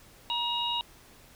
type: harmonic tone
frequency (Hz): 950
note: A#5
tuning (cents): +33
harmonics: 1 / 3 / 4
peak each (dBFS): -32 / -32 / -32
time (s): 0.3-0.81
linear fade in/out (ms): 0
effects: pink hiss -55 dBFS RMS until 1.35 s